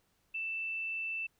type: tone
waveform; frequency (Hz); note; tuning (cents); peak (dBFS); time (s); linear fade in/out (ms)
sine; 2657; E7; +13; -34; 0.34-1.27; 10
effects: pink hiss -74 dBFS RMS until 1.39 s